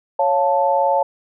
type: chord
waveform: sine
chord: Db augmented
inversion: none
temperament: equal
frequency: 554.4 / 698.5 / 880 Hz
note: Db5 / F5 / A5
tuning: 0 / 0 / 0 cents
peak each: -18 / -21 / -17 dBFS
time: 0.19-1.03 s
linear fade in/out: 5 ms
effects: none